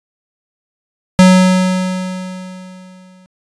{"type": "tone with exponential decay", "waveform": "square", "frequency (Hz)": 185, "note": "F#3", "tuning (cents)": 0, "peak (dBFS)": -3, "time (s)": [1.19, 3.26], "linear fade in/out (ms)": 0, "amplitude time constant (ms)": 450, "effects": ["resampled to 22050 Hz"]}